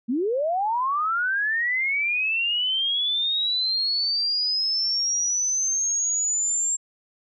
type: linear sweep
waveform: sine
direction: up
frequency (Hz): 217.2 to 7459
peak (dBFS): -21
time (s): 0.08-6.77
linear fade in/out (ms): 20
effects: none